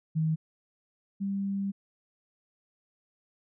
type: tone pair in turn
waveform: sine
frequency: 158.5 / 197.37 Hz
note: D#3 / G3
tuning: +32 / +12 cents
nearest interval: major third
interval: 380 cents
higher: second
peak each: -24 / -28 dBFS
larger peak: first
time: 0.15-0.36 / 1.2-1.72 s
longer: second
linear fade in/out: 20 ms
effects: none